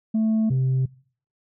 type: tone pair in turn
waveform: sine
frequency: 220 / 130.81 Hz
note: A3 / C3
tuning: 0 / 0 cents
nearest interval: major sixth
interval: 900 cents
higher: first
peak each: -16 dBFS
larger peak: neither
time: 0.14-0.5 / 0.5-0.86 s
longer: neither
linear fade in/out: 10 ms
effects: noise-tail reverb RT60 0.5 s tail -24 dB re dry + tanh soft clip ceiling -17 dBFS